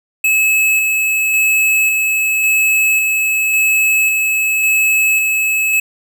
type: tone with tremolo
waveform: square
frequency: 2589 Hz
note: E7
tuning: 32 cents flat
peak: -11 dBFS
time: 0.24-5.8 s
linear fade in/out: 5 ms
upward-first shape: square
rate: 0.91 Hz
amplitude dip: 25%
effects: none